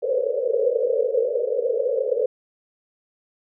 pink band-pass noise, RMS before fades -22 dBFS, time 0.02-2.26 s, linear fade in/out 5 ms, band 450 to 550 Hz, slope 96 dB/octave, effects none

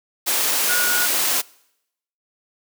sine tone in noise, 1448 Hz, F#6, 38 cents flat, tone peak -21 dBFS, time 0.68-1.07 s, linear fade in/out 20 ms, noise white, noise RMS -20 dBFS, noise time 0.26-1.42 s, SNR -4 dB, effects noise-tail reverb RT60 0.8 s tail -24 dB re dry + high-pass 300 Hz 12 dB/octave

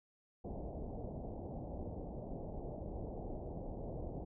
pink low-pass noise, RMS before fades -44 dBFS, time 0.44-4.25 s, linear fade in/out 10 ms, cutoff 770 Hz, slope 48 dB/octave, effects none

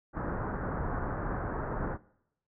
pink low-pass noise, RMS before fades -34 dBFS, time 0.13-1.98 s, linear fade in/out 50 ms, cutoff 1600 Hz, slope 48 dB/octave, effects noise-tail reverb RT60 0.8 s tail -22 dB re dry

